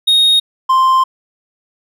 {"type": "tone pair in turn", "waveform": "triangle", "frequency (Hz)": [3729, 1046.4], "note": ["A#7", "C6"], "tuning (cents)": [0, 0], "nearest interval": "octave + minor seventh", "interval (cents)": 2200, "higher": "first", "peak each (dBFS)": -6, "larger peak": "neither", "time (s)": [[0.07, 0.4], [0.69, 1.04]], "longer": "second", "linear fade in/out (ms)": 10, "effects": []}